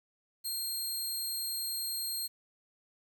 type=tone; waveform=15% pulse; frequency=4210 Hz; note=C8; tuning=10 cents sharp; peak=-27 dBFS; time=0.44-2.28 s; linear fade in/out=20 ms; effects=10-bit